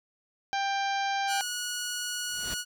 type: harmonic tone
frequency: 790 Hz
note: G5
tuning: 13 cents sharp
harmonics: 1 / 2 / 3 / 4 / 5 / 6 / 7 / 8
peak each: -28 / -34 / -38 / -40 / -42 / -44 / -45 / -46 dBFS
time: 0.53-1.41 s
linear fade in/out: 0 ms
type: tone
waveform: 10% pulse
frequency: 1458 Hz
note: F#6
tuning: 26 cents flat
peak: -23 dBFS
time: 1.27-2.65 s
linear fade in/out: 50 ms
type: noise with exponential growth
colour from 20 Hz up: pink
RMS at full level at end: -35 dBFS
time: 2.18-2.54 s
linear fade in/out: 0 ms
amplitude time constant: 77 ms
effects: none